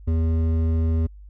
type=tone with hard clipping; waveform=sine; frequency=81.2 Hz; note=E2; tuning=26 cents flat; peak=-20 dBFS; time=0.07-1.07 s; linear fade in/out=10 ms; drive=10 dB; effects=added 50 Hz sine -40 dBFS peak until 1.29 s